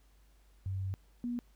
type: tone pair in turn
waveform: sine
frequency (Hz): 95.6 / 241.3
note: G2 / B3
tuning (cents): -43 / -40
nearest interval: octave + major third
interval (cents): 1603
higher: second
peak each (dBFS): -33 / -33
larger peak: neither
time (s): 0.66-0.94 / 1.24-1.39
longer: first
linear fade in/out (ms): 0
effects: added 50 Hz sine -61 dBFS peak until 1.55 s + pink hiss -71 dBFS RMS until 1.55 s